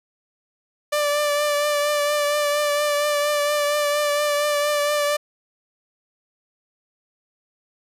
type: tone with vibrato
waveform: sawtooth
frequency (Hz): 587.3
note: D5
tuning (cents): 0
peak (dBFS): -15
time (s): 0.92-5.17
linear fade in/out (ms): 10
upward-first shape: triangle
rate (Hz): 4.3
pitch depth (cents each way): 28
effects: resampled to 32000 Hz